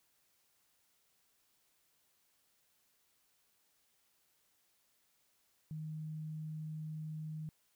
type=tone; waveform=sine; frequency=155.6 Hz; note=D#3; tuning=in tune; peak=-40 dBFS; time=5.71-7.49 s; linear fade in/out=0 ms; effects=white hiss -75 dBFS RMS until 7.75 s